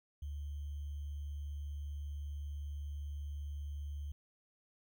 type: tone with sample-and-hold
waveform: sine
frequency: 72.6 Hz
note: D2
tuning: 19 cents flat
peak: -39 dBFS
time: 0.22-4.12 s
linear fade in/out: 5 ms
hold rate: 3150 Hz
effects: none